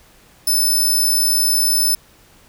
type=tone; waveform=10% pulse; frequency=5274 Hz; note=E8; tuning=in tune; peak=-8 dBFS; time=0.47-1.95 s; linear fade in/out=5 ms; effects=pink hiss -50 dBFS RMS until 2.48 s